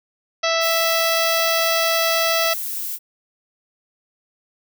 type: harmonic tone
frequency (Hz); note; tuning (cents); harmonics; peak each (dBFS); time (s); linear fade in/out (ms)
659.3; E5; 0; 1 / 2 / 3 / 4 / 5 / 6 / 7 / 8 / 9; -21 / -24 / -26 / -27 / -28 / -29 / -29 / -30 / -31; 0.43-2.54; 10
type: noise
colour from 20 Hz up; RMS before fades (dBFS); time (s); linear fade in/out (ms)
violet; -27; 0.6-2.99; 50
effects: none

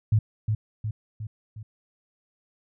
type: tone with echo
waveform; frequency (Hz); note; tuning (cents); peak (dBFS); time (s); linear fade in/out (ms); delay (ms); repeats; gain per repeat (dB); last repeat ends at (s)
sine; 107.9; A2; -33; -16; 0.12-0.19; 5; 360; 4; -5; 1.63
effects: none

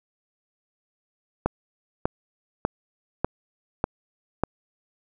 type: click train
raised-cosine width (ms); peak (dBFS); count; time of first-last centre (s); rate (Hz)
1; -7; 6; 1.46-4.436; 1.68
effects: none

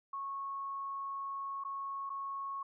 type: tone with dropouts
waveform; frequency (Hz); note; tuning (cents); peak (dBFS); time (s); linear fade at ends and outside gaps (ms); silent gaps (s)
sine; 1100; C#6; -14; -37; 0.13-2.63; 5; 1.639-1.648 / 2.095-2.1
effects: none

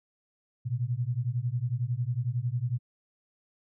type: beating tone pair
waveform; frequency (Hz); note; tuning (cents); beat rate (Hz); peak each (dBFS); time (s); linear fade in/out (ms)
sine; 116.54 / 127.54; A#2 / C3; 0 / -44; 11; -30 / -30; 0.65-2.79; 20
effects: none

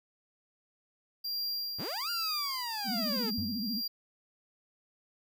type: tone with tremolo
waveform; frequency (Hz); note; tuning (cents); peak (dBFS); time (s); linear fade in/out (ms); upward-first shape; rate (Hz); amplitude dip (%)
square; 4760; D8; +22; -32; 1.24-3.88; 10; sine; 1.2; 50
type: linear two-way sweep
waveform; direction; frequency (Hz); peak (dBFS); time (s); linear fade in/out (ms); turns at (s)
sawtooth; up then down; 54.2 to 1424 to 407; -33; 1.78-3.31; 20; 2.1
type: tone with vibrato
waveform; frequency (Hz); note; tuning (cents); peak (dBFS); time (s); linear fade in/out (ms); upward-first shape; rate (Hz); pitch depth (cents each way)
sine; 222.7; A3; +21; -33; 2.84-3.82; 50; sine; 14; 200
type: tone with exponential decay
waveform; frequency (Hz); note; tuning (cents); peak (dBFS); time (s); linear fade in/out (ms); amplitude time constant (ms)
triangle; 97.9; G2; -2; -31; 3.38-3.74; 0; 78
effects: none

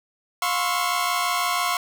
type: tone cluster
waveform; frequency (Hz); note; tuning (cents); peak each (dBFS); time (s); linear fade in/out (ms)
sawtooth; 709 / 1030 / 1096 / 1325; F5 / C6 / C#6 / E6; +26 / -28 / -20 / +9; -24 / -24 / -21 / -27; 0.42-1.77; 2
effects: none

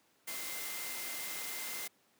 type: tone in noise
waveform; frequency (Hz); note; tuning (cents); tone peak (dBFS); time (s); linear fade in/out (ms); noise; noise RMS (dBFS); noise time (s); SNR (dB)
sine; 2081; C7; -10; -47; 0.27-1.88; 10; white; -41; 0.27-1.88; -9
effects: pink hiss -70 dBFS RMS until 2.19 s + high-pass 200 Hz 12 dB/octave

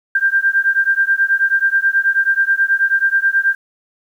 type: beating tone pair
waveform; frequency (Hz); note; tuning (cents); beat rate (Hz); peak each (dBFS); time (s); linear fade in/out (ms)
sine; 1582 / 1591.3; G6 / G6; +15 / +26; 9.3; -15; 0.15-3.55; 5
effects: 8-bit

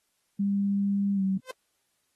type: tone with pitch glide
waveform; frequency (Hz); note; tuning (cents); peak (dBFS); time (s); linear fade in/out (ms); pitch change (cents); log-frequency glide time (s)
sine; 199.7 to 191.79; G3 to G3; +32 to -38; -23; 0.39-1.38; 10; -70; 1.14-1.22
type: tone with exponential growth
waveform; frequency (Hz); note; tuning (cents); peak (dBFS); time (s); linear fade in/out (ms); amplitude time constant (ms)
sawtooth; 515; C5; -28; -29; 1.42-1.51; 2; 18
effects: white hiss -74 dBFS RMS until 2.15 s + AAC 32 kbps

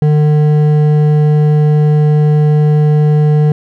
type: tone with hard clipping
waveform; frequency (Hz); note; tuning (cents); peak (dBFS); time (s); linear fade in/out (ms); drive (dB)
triangle; 150.4; D3; +42; -8; 0.02-3.52; 2; 12
effects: none

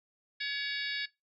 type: harmonic tone with a mistuned harmonic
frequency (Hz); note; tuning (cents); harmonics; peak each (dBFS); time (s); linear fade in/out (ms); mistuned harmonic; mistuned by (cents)
565; C#5; +33; 3 / 4 / 5 / 6 / 7 / 8 / 9; -37 / -39 / -45 / -44 / -41 / -42 / -44; 0.4-1.06; 10; 7; -80
effects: noise-tail reverb RT60 0.2 s tail -20 dB re dry

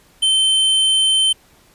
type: tone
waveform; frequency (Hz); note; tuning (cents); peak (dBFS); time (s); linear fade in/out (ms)
square; 3092; G7; -24; -13; 0.22-1.33; 10
effects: pink hiss -52 dBFS RMS until 1.74 s + resampled to 32000 Hz

